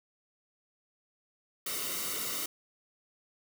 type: noise with comb filter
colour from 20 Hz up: white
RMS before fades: -35 dBFS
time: 1.66-2.46 s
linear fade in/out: 5 ms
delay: 1.2 ms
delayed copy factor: -0.7
effects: none